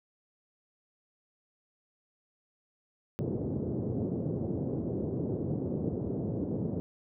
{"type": "band-pass noise", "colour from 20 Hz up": "pink", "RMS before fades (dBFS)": -33, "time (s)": [3.19, 6.8], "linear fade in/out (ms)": 0, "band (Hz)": [100, 460], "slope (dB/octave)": 24, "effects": []}